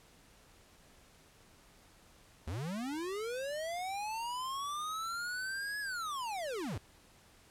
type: linear two-way sweep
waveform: square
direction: up then down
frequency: 69.3 to 1700 to 69.3 Hz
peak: -37 dBFS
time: 2.47-6.78 s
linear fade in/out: 5 ms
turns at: 5.8 s
effects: pink hiss -62 dBFS RMS until 7.5 s + low-pass 12000 Hz 12 dB/octave